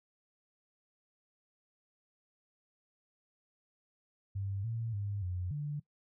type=tone with pitch steps; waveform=sine; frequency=98.4 / 114.3 / 101.3 / 90 / 146.8 Hz; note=G2 / A#2 / G#2 / F#2 / D3; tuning=+7 / -34 / -43 / -47 / 0 cents; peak=-34 dBFS; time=4.35-5.8 s; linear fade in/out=10 ms; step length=290 ms; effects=noise-tail reverb RT60 0.1 s tail -20 dB re dry

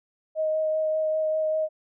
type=tone with vibrato; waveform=sine; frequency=626 Hz; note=D#5; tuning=10 cents sharp; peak=-22 dBFS; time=0.35-1.69 s; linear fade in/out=50 ms; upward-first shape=sine; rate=5.1 Hz; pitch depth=10 cents each way; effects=none

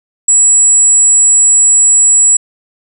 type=tone; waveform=sine; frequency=7800 Hz; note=B8; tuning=23 cents flat; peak=-4 dBFS; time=0.28-2.37 s; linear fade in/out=5 ms; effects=7-bit

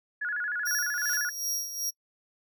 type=tone with vibrato; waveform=sine; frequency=1568 Hz; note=G6; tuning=in tune; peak=-28 dBFS; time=0.21-1.3 s; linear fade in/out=10 ms; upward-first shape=square; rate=13 Hz; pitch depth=140 cents each way
type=noise with exponential growth; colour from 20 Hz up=white; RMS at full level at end=-45 dBFS; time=0.47-1.16 s; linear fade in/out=0 ms; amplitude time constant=150 ms
type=tone with tremolo; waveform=sawtooth; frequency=5650 Hz; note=F8; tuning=19 cents sharp; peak=-25 dBFS; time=0.65-1.91 s; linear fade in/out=20 ms; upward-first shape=sine; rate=2.6 Hz; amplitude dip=65%
effects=noise-tail reverb RT60 0.1 s tail -26 dB re dry

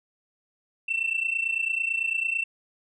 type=tone pair together; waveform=sine; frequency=2673 / 2702 Hz; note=E7 / E7; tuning=+23 / +42 cents; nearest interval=unison; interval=19 cents; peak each=-26 dBFS; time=0.88-2.44 s; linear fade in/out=10 ms; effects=tanh soft clip ceiling -19 dBFS

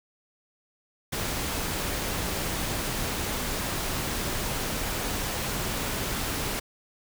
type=noise; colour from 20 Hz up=pink; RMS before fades=-30 dBFS; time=1.12-6.6 s; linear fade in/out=10 ms; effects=none

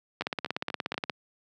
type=two click trains; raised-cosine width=0.3 ms; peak=-13 / -18 dBFS; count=16 / 4; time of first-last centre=0.21-1.098 / 0.22-0.943 s; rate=16.9 / 4.15 Hz; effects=high-pass 150 Hz 12 dB/octave

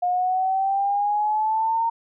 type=exponential sweep; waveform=sine; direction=up; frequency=712 to 923 Hz; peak=-19 dBFS; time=0.02-1.9 s; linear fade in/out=10 ms; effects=none

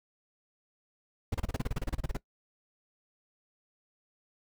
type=noise bursts; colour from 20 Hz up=brown; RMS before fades=-30 dBFS; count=16; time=1.32-2.17 s; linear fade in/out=5 ms; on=25 ms; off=30 ms; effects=noise-tail reverb RT60 0.1 s tail -20 dB re dry

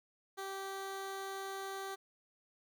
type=tone; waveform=15% pulse; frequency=388.8 Hz; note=G4; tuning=14 cents flat; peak=-34 dBFS; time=0.37-1.96 s; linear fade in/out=20 ms; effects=none

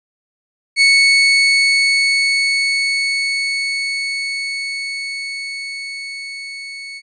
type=tone with level ramp; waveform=30% pulse; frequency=2214 Hz; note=C#7; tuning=3 cents flat; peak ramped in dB=-5 to -26 dBFS; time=0.76-7.02 s; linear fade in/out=50 ms; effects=resampled to 22050 Hz

